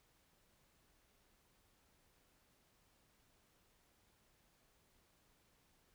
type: silence
effects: pink hiss -74 dBFS RMS until 5.94 s